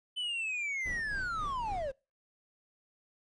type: linear sweep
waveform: triangle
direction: down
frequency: 3038 to 510 Hz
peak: -31 dBFS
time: 0.16-1.92 s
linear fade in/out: 20 ms
type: noise with tremolo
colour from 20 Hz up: brown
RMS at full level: -41 dBFS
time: 0.85-1.92 s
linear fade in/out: 10 ms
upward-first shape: sine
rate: 3.7 Hz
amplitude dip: 60%
effects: noise-tail reverb RT60 0.3 s tail -26 dB re dry + resampled to 22050 Hz